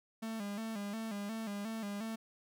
45% pulse tone with vibrato, 212.8 Hz, G#3, 42 cents sharp, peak -38 dBFS, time 0.22-2.16 s, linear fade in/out 10 ms, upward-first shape square, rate 2.8 Hz, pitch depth 85 cents each way, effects none

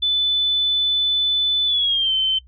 sine tone with pitch glide, 3500 to 3082 Hz, A7 to G7, -10 to -30 cents, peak -16 dBFS, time 0.02-2.39 s, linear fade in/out 10 ms, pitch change -220 cents, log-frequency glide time 1.66-2.13 s, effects noise-tail reverb RT60 0.1 s tail -24 dB re dry + added 63 Hz sine -45 dBFS peak until 2.47 s

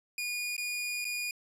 sawtooth tone with dropouts, 2443 Hz, D#7, 32 cents flat, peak -29 dBFS, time 0.18-1.31 s, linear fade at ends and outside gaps 2 ms, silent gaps 0.566-0.579 / 1.045-1.051 s, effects resampled to 32000 Hz

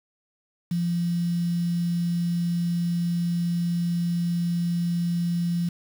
sine tone with quantisation, 172.4 Hz, F3, 22 cents flat, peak -22 dBFS, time 0.71-5.69 s, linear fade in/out 5 ms, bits 7, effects none

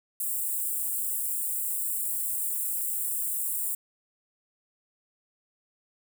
white high-pass noise, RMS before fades -30 dBFS, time 0.2-3.75 s, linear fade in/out 5 ms, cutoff 7600 Hz, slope 96 dB/octave, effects none

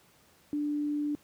sine tone, 294.4 Hz, D4, 4 cents sharp, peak -28 dBFS, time 0.53-1.15 s, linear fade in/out 0 ms, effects pink hiss -62 dBFS RMS until 1.23 s + high-pass 80 Hz 12 dB/octave

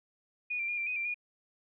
sine tone with pitch steps, 2460 / 2361 / 2425 / 2359 / 2495 / 2361 / 2440 Hz, D#7 / D7 / D#7 / D7 / D#7 / D7 / D#7, -20 / +9 / -45 / +7 / +4 / +9 / -34 cents, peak -31 dBFS, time 0.5-1.144 s, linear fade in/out 10 ms, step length 92 ms, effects none

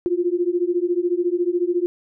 sine beating tone pair, 345 / 359 Hz, F4 / F4, -21 / +48 cents, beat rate 14 Hz, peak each -21 dBFS, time 0.06-1.86 s, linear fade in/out 0 ms, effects none

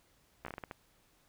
slowing click train, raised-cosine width 0.5 ms, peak -26 dBFS, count 8, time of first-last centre 0.45-0.712 s, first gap 14 ms, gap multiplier 1.32, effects pink hiss -69 dBFS RMS until 1.28 s

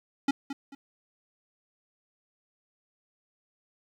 square tone with echo, 277.2 Hz, C#4, in tune, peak -22 dBFS, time 0.28-0.31 s, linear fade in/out 5 ms, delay 220 ms, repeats 2, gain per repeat -11 dB, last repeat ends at 0.75 s, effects low-pass 6000 Hz 12 dB/octave + 10-bit

